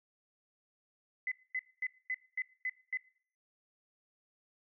sine tone bursts, 2025 Hz, B6, 43 cents sharp, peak -32 dBFS, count 7, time 1.27-2.972 s, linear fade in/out 2 ms, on 46 ms, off 230 ms, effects noise-tail reverb RT60 0.5 s tail -20 dB re dry

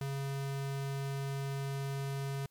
square tone, 137.8 Hz, C#3, 10 cents flat, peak -35 dBFS, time 0.01-2.46 s, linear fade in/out 2 ms, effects white hiss -75 dBFS RMS until 2.5 s + MP3 96 kbps

